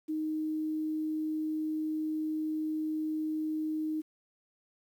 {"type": "tone", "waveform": "sine", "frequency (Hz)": 311.1, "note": "D#4", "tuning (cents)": 0, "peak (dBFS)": -30, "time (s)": [0.08, 4.02], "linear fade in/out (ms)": 20, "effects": ["10-bit"]}